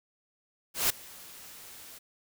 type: noise with ADSR envelope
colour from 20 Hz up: white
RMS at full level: -24 dBFS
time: 0.74-1.99 s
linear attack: 160 ms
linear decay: 4 ms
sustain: -24 dB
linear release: 14 ms
effects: none